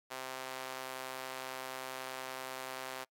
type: tone with high-pass filter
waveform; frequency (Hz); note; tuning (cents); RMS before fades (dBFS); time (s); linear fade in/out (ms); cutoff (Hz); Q
sawtooth; 130.5; C3; -4; -43; 0.1-3.05; 20; 700; 0.89
effects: noise-tail reverb RT60 0.1 s tail -25 dB re dry + AAC 64 kbps